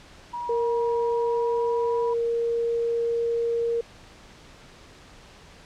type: tone with pitch glide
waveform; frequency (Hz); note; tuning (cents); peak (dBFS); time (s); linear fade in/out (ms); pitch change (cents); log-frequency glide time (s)
sine; 959 to 975.2; A#5 to B5; +49 to -22; -29; 0.33-2.14; 10; +29; 1.21-1.98
type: tone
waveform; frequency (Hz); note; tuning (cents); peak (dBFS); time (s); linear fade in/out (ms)
sine; 466.2; A#4; 0; -22; 0.49-3.81; 5
effects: pink hiss -49 dBFS RMS until 5.65 s + low-pass 6000 Hz 12 dB/octave